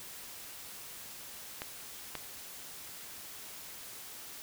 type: clicks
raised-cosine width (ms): 0.3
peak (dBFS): -21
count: 2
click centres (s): 1.619 / 2.153
effects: white hiss -47 dBFS RMS until 4.42 s